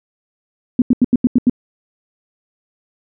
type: tone bursts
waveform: sine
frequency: 246.9 Hz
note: B3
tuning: in tune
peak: -7 dBFS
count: 7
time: 0.79-1.497 s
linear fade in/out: 2 ms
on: 29 ms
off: 84 ms
effects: none